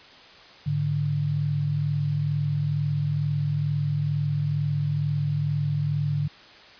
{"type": "tone pair together", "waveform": "sine", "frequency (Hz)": [105.3, 147.5], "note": ["G#2", "D3"], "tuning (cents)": [24, 8], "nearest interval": "tritone", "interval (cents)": 584, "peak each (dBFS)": [-29, -23], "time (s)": [0.66, 6.28], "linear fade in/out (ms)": 10, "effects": ["white hiss -48 dBFS RMS until 6.79 s", "resampled to 11025 Hz"]}